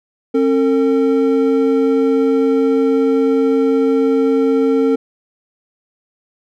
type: tone pair together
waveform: triangle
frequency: 268.9 / 452.7 Hz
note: C4 / A4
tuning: +47 / +49 cents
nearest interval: major sixth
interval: 902 cents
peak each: -12 dBFS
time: 0.34-4.96 s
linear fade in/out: 10 ms
effects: none